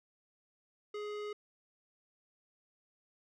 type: tone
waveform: square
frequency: 417.8 Hz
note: G#4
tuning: 10 cents sharp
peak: -39 dBFS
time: 0.94-1.33 s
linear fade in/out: 5 ms
effects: low-pass 4000 Hz 12 dB/octave